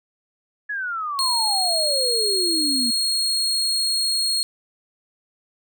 sine exponential sweep, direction down, 1717 to 233.1 Hz, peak -24 dBFS, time 0.69-2.91 s, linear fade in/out 10 ms
35% pulse tone, 4282 Hz, C8, 39 cents sharp, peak -18 dBFS, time 1.19-4.43 s, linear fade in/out 0 ms
effects none

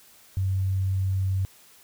sine tone, 95.3 Hz, G2, 48 cents flat, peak -22 dBFS, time 0.37-1.45 s, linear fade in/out 0 ms, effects white hiss -54 dBFS RMS until 1.83 s

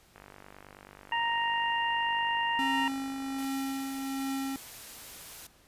click train, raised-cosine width 0.5 ms, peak -33 dBFS, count 163, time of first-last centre 0.16-3.446 s, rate 49.3 Hz
harmonic tone, 932.3 Hz, A#5, in tune, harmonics 1 / 2 / 3, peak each -29 / -32 / -34 dBFS, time 1.12-2.88 s, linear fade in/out 2 ms
square tone with tremolo, 270 Hz, C#4, 45 cents flat, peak -31 dBFS, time 2.59-4.56 s, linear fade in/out 0 ms, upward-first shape triangle, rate 1.3 Hz, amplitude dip 40%
white noise, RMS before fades -46 dBFS, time 3.38-5.47 s, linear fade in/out 5 ms
effects pink hiss -61 dBFS RMS until 5.67 s + resampled to 32000 Hz

